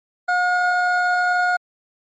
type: tone pair together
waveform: triangle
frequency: 719.7 / 1438 Hz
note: F#5 / F#6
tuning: -48 / -50 cents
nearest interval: octave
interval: 1198 cents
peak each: -17 dBFS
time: 0.28-1.57 s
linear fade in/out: 10 ms
effects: MP3 32 kbps